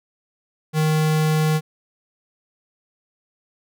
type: tone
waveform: square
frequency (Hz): 155.56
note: D#3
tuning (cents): 0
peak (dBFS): -17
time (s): 0.73-1.61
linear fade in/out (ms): 50
effects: none